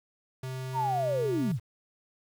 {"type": "tone", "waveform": "square", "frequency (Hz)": 130, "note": "C3", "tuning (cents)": -11, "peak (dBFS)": -34, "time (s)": [0.43, 1.52], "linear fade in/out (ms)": 5}
{"type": "linear sweep", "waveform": "sine", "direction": "down", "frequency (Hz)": [959, 88.4], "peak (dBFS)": -26, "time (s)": [0.73, 1.6], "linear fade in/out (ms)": 50}
{"effects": ["9-bit"]}